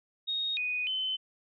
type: tone with pitch steps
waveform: sine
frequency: 3733 / 2484 / 3053 Hz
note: A#7 / D#7 / G7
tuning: +2 / -3 / -46 cents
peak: -29 dBFS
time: 0.27-1.17 s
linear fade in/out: 20 ms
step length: 300 ms
effects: none